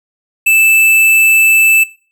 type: tone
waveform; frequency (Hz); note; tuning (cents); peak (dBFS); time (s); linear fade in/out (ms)
square; 2637; E7; 0; -7; 0.46-1.84; 10
effects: noise-tail reverb RT60 0.4 s tail -19 dB re dry